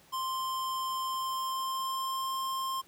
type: tone with pitch glide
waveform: square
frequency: 1046.5 to 1058 Hz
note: C6 to C6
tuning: 0 to +19 cents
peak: -32 dBFS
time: 0.12-2.82 s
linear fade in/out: 20 ms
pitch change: +19 cents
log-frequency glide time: 1.02-2.35 s
effects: pink hiss -60 dBFS RMS until 2.87 s + high-pass 100 Hz 12 dB/octave